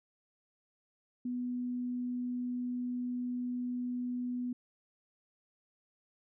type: tone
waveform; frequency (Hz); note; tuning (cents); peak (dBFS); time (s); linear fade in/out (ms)
sine; 246.9; B3; 0; -33; 1.25-4.53; 5
effects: none